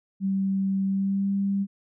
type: tone with pitch glide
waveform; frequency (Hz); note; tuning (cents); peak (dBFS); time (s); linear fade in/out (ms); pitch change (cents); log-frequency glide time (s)
sine; 193.7 to 197.66; G3 to G3; -20 to +15; -22; 0.2-1.67; 50; +35; 0.86-1.31
effects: none